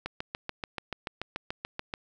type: click train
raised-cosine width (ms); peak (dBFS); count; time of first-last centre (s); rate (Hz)
0.3; -17; 14; 0.06-1.939; 6.92
effects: none